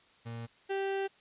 35% pulse tone pair in turn, 116.1 / 390.5 Hz, A#2 / G4, -7 / -7 cents, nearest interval octave + major sixth, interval 2100 cents, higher second, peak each -37 / -29 dBFS, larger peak second, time 0.25-0.47 / 0.69-1.08 s, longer second, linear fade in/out 20 ms, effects white hiss -63 dBFS RMS until 1.2 s + resampled to 8000 Hz

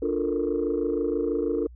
sine chord, Bb major seventh, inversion first, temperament equal, 293.7 / 349.2 / 440 / 466.2 Hz, D4 / F4 / A4 / Bb4, 0 / 0 / 0 / 0 cents, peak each -28 dBFS, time 0.02-1.67 s, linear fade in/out 5 ms, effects tanh soft clip ceiling -16 dBFS + added 60 Hz sine -43 dBFS peak until 1.75 s

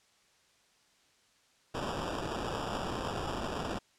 white noise with sample-and-hold, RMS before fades -36 dBFS, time 1.74-3.79 s, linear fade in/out 10 ms, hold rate 2100 Hz, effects white hiss -67 dBFS RMS until 3.98 s + low-pass 7000 Hz 12 dB/octave

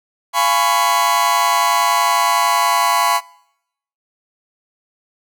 40% pulse chord, C# dominant seventh, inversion first, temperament just, 693 / 831.5 / 997.9 / 1108.7 Hz, E#5 / G#5 / B5 / C#6, -14 / +2 / +18 / 0 cents, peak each -21 / -20 / -16 / -17 dBFS, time 0.33-3.21 s, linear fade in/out 50 ms, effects noise-tail reverb RT60 0.8 s tail -24 dB re dry

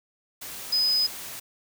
sine tone in noise, 5020 Hz, D#8, 15 cents sharp, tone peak -20 dBFS, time 0.72-1.07 s, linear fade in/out 10 ms, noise white, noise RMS -38 dBFS, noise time 0.41-1.4 s, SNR +15 dB, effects none

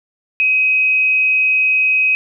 sine tone with frequency modulation, 2530 Hz, D#7, 28 cents sharp, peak -11 dBFS, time 0.4-2.15 s, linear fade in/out 0 ms, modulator 170 Hz, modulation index 0.21, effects none

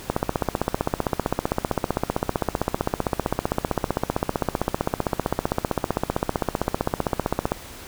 click train, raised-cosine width 1 ms, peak -6 dBFS, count 116, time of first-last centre 0.1-7.519 s, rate 15.5 Hz, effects pink hiss -40 dBFS RMS until 7.87 s

